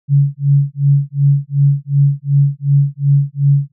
sine tone with tremolo, 141 Hz, C#3, 30 cents sharp, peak -6 dBFS, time 0.08-3.72 s, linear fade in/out 50 ms, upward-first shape sine, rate 2.7 Hz, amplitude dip 100%, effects none

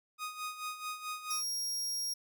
sawtooth tone with tremolo, 1244.5 Hz, D#6, in tune, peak -32 dBFS, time 0.18-1.44 s, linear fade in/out 50 ms, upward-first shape sine, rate 4.6 Hz, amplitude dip 70%
sawtooth tone, 5600 Hz, F8, 4 cents sharp, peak -31 dBFS, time 1.3-2.14 s, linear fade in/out 10 ms
effects none

